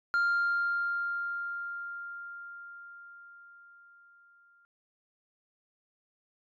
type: tone with exponential decay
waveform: sine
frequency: 1396.9 Hz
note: F6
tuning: in tune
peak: -21 dBFS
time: 0.14-4.65 s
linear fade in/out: 0 ms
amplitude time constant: 980 ms
effects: tanh soft clip ceiling -23 dBFS